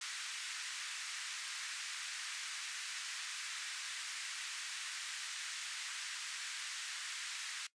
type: band-pass noise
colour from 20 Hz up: pink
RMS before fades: -44 dBFS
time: 0.01-7.67 s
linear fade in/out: 5 ms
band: 1500 to 9100 Hz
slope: 24 dB/octave
effects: noise-tail reverb RT60 0.1 s tail -18 dB re dry + resampled to 22050 Hz